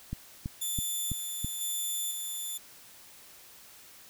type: click train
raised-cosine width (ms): 5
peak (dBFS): -21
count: 5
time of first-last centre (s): 0.13-1.446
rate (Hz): 3.04
type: tone with tremolo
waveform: 5% pulse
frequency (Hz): 3520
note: A7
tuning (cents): 0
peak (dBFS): -23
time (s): 0.61-2.58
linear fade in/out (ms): 10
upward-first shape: square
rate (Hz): 1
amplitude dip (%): 35
effects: white hiss -53 dBFS RMS until 4.09 s